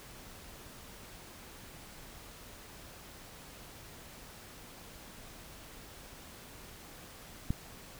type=click; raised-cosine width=5 ms; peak=-18 dBFS; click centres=7.505 s; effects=pink hiss -51 dBFS RMS until 7.99 s